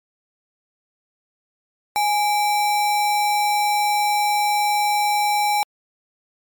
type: tone with sample-and-hold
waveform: sine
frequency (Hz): 830.6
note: G#5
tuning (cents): 0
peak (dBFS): -16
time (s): 1.96-5.63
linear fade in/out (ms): 0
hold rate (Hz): 3150
effects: MP3 96 kbps